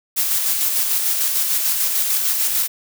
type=noise with tremolo; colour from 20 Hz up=blue; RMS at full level=-18 dBFS; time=0.16-2.68 s; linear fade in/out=20 ms; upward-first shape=square; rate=6.7 Hz; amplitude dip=30%; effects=none